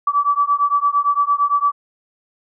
sine beating tone pair, 1148 / 1156.8 Hz, D6 / D6, -40 / -27 cents, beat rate 8.8 Hz, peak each -17 / -17 dBFS, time 0.07-1.72 s, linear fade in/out 5 ms, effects none

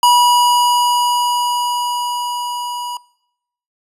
square tone with level ramp, 971 Hz, B5, 30 cents flat, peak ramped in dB -8 to -23 dBFS, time 0.03-2.97 s, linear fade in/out 2 ms, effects noise-tail reverb RT60 0.8 s tail -24 dB re dry + resampled to 32000 Hz

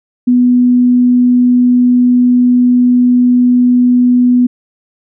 sine tone, 246.9 Hz, B3, in tune, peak -5 dBFS, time 0.27-4.47 s, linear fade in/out 10 ms, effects none

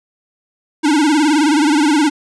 square tone with vibrato, 299.7 Hz, D4, 35 cents sharp, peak -11 dBFS, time 0.83-2.1 s, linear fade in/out 20 ms, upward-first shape sine, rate 19 Hz, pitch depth 120 cents each way, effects resampled to 22050 Hz

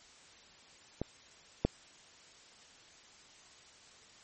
clicks, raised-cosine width 2 ms, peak -20 / -13 dBFS, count 2, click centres 1.016 / 1.65 s, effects white hiss -58 dBFS RMS until 4.23 s + MP3 32 kbps

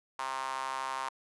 sawtooth tone with high-pass filter, 132.7 Hz, C3, 25 cents sharp, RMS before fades -36 dBFS, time 0.19-1.09 s, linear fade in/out 0 ms, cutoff 990 Hz, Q 4.7, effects resampled to 24000 Hz

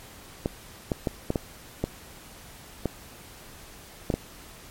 clicks, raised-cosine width 2 ms, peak -11 dBFS, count 9, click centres 0.459 / 0.918 / 1.072 / 1.304 / 1.358 / 1.84 / 2.857 / 4.102 / 4.14 s, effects pink hiss -47 dBFS RMS until 4.7 s + MP3 64 kbps

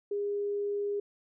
sine tone, 407.5 Hz, G#4, 33 cents flat, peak -29 dBFS, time 0.11-1 s, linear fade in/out 5 ms, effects none

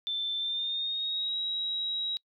sine tone with pitch glide, 3544 to 3843 Hz, A7 to B7, +12 to -48 cents, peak -29 dBFS, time 0.07-2.17 s, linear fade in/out 0 ms, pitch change +140 cents, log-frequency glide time 0.37-1.36 s, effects noise-tail reverb RT60 0.1 s tail -26 dB re dry

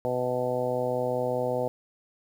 harmonic tone, 125 Hz, B2, 21 cents sharp, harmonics 1 / 2 / 3 / 4 / 5 / 6 / 7, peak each -36 / -36 / -36 / -28 / -31 / -37 / -37 dBFS, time 0.05-1.68 s, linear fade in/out 0 ms, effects 9-bit

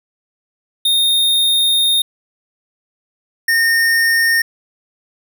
square tone pair in turn, 3684 / 1832.4 Hz, A#7 / A#6, -21 / -30 cents, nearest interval octave, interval 1209 cents, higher first, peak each -12 dBFS, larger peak neither, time 0.85-2.02 / 3.48-4.42 s, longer first, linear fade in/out 5 ms, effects none

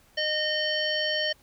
harmonic tone with a mistuned harmonic, 613 Hz, D#5, 26 cents flat, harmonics 1 / 3 / 5 / 7 / 9, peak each -30 / -30 / -29 / -34 / -36 dBFS, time 0.17-1.33 s, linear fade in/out 10 ms, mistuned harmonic 7, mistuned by +66 cents, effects pink hiss -60 dBFS RMS until 1.42 s

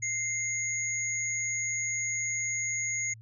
sine tone pair together, 2093 / 6672 Hz, C7 / G#8, 0 / +7 cents, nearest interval octave + minor sixth, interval 2007 cents, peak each -32 / -31 dBFS, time 0.02-3.14 s, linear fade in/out 10 ms, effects added 111 Hz sine -47 dBFS peak until 3.21 s

